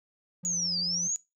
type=tone with vibrato; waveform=triangle; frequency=174.61 Hz; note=F3; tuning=in tune; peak=-36 dBFS; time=0.43-1.08 s; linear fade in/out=10 ms; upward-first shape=sine; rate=13 Hz; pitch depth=13 cents each way
type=linear two-way sweep; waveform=sine; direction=down then up; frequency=6870 to 4543 to 6870 Hz; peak=-27 dBFS; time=0.45-1.16 s; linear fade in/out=0 ms; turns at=0.79 s
effects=noise-tail reverb RT60 0.2 s tail -18 dB re dry